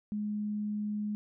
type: tone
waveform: sine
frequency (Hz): 209.4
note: G#3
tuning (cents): +15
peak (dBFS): -31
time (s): 0.12-1.15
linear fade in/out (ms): 0
effects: none